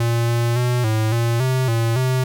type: tone with pitch steps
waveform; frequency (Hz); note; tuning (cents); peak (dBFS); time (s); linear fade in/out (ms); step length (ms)
square; 117.1 / 117.8 / 123.1 / 109.5 / 116.9 / 129.7 / 115 / 129.1; A#2 / A#2 / B2 / A2 / A#2 / C3 / A#2 / C3; +8 / +19 / -5 / -8 / +5 / -15 / -23 / -23; -17; 0-2.24; 5; 280
effects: none